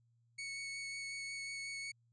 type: tone with vibrato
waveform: sawtooth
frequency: 2217 Hz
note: C#7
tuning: in tune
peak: -38 dBFS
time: 0.38-1.92 s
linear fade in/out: 10 ms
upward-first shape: sine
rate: 5.5 Hz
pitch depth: 9 cents each way
effects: added 117 Hz sine -70 dBFS peak until 2.12 s + resampled to 22050 Hz